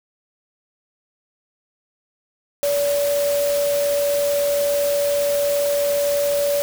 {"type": "tone in noise", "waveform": "sine", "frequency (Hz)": 573, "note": "D5", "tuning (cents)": -43, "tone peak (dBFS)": -17, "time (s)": [2.63, 6.62], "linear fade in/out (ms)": 0, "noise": "white", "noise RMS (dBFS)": -29, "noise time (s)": [2.63, 6.62], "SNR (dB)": 9, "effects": []}